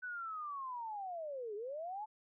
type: linear two-way sweep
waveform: sine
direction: down then up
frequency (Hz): 1510 to 399.2 to 879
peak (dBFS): -40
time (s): 0.02-2.06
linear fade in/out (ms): 20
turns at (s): 1.55
effects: none